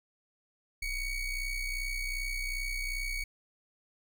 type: ring-modulated tone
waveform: square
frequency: 1108.7 Hz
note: C#6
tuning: in tune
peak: -30 dBFS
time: 0.82-3.24 s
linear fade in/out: 5 ms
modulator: 1140 Hz
effects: none